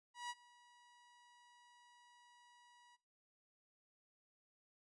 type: tone with ADSR envelope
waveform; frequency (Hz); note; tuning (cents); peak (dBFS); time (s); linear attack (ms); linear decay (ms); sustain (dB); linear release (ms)
sawtooth; 967; B5; -37; -38; 0.14-2.97; 160; 39; -23; 25
effects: noise-tail reverb RT60 0.4 s tail -20 dB re dry + resampled to 22050 Hz

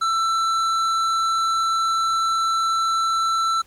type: tone with hard clipping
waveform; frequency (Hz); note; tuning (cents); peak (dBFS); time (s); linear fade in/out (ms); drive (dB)
sine; 1334; E6; +20; -20; 0.01-3.62; 10; 10
effects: pink hiss -56 dBFS RMS until 3.66 s + AAC 64 kbps

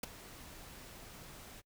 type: noise with ADSR envelope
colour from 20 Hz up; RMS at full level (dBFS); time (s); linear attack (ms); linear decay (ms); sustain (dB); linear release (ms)
pink; -34; 0.03-1.62; 6; 10; -18; 32
effects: noise-tail reverb RT60 0.1 s tail -24 dB re dry

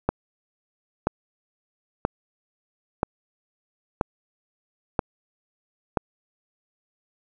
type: click train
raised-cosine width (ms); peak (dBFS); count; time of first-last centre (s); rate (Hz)
1; -6; 7; 0.09-5.972; 1.02
effects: none

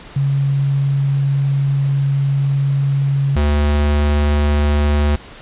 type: tone pair in turn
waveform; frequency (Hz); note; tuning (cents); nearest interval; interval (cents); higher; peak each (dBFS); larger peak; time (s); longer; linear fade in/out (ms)
sine / square; 138.59 / 73.42; C#3 / D2; 0 / 0; major seventh; 1100; first; -13; neither; 0.16-3.36 / 3.36-5.16; first; 5
effects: pink hiss -38 dBFS RMS until 5.41 s + resampled to 8000 Hz

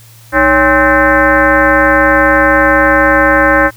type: tone with frequency modulation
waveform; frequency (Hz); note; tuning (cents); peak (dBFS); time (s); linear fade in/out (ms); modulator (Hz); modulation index
sine; 1054; C6; +12; -5; 0.32-3.71; 50; 248; 3.2
effects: added 114 Hz sine -38 dBFS peak until 3.76 s + white hiss -42 dBFS RMS until 3.76 s

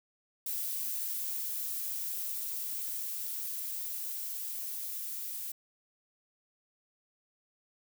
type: noise with level ramp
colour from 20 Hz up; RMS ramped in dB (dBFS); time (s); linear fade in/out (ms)
violet; -35 to -39; 0.46-5.52; 5
effects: none

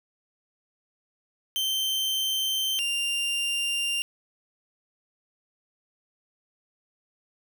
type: tone pair in turn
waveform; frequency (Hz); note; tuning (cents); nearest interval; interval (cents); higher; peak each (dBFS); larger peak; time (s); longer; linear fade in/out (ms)
40% pulse; 3116 / 2790; G7 / F7; -11 / -2; major second; 191; first; -24; neither; 1.56-2.79 / 2.79-4.02; neither; 0
effects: none

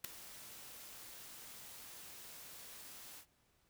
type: noise with ADSR envelope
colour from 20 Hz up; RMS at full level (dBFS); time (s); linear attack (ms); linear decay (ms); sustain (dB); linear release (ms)
white; -36; 0.04-3.26; 7; 3; -17; 85
effects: pink hiss -75 dBFS RMS until 3.69 s

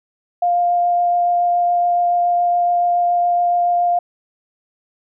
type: tone with vibrato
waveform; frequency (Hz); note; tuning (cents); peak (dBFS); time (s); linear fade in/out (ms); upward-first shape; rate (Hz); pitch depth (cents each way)
sine; 702; F5; +9; -13; 0.42-3.99; 5; triangle; 7.1; 9
effects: none

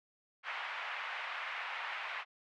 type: band-pass noise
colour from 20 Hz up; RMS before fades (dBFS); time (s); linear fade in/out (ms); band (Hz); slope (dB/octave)
white; -41; 0.43-2.25; 50; 770 to 2500; 24
effects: none

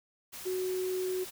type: tone in noise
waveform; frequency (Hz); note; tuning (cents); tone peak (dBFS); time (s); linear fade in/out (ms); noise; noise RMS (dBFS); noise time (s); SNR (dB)
sine; 370; F#4; 0; -30; 0.45-1.25; 20; white; -44; 0.32-1.31; +11
effects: none

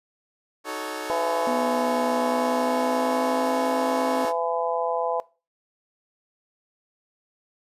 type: chord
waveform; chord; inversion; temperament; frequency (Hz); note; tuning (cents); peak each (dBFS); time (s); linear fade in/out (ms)
15% pulse; D# half-diminished seventh; none; equal with one note detuned; 311.1 / 370 / 435.4 / 554.4; D#4 / F#4 / A4 / C#5; 0 / 0 / -18 / 0; -29 / -31 / -28 / -29; 0.64-4.33; 50
type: harmonic tone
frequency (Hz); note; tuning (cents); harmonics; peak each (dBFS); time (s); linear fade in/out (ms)
167.9; E3; +32; 3 / 4 / 5 / 6; -27 / -28 / -29 / -30; 1.1-5.2; 0
type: tone with pitch glide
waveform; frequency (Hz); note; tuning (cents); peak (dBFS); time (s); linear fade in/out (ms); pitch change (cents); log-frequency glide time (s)
sine; 246.9 to 261.4; B3 to C4; 0 to -1; -27; 1.47-4.25; 2; +99; 2.12-3.61
effects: noise-tail reverb RT60 0.3 s tail -19 dB re dry + resampled to 32000 Hz

